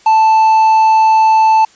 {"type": "tone with quantisation", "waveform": "triangle", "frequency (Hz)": 880, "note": "A5", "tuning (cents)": 0, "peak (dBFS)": -4, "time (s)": [0.06, 1.65], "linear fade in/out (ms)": 5, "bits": 5, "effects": ["white hiss -46 dBFS RMS until 1.75 s", "resampled to 16000 Hz"]}